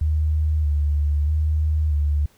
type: tone with vibrato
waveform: sine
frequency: 75.2 Hz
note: D2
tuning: 42 cents sharp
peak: -17 dBFS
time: 0.01-2.26 s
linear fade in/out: 5 ms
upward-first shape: square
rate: 0.79 Hz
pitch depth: 39 cents each way
effects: pink hiss -58 dBFS RMS until 2.37 s